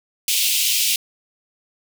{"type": "high-pass noise", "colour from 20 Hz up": "pink", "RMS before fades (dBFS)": -19, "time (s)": [0.28, 0.96], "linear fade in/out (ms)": 2, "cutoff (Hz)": 2500, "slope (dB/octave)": 48, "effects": []}